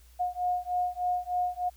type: beating tone pair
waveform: sine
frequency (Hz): 718 / 721.3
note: F5 / F#5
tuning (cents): +48 / -44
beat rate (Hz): 3.3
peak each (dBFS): -30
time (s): 0.19-1.7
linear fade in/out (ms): 20
effects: added 60 Hz sine -53 dBFS peak until 1.76 s + white hiss -62 dBFS RMS until 1.76 s